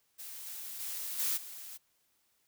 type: noise with level steps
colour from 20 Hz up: blue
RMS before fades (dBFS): -45 / -43 / -39 / -32 / -46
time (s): 0.18-1.78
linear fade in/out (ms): 20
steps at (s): 0.45 / 0.79 / 1.18 / 1.36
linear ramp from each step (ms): 20
effects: white hiss -74 dBFS RMS until 2.47 s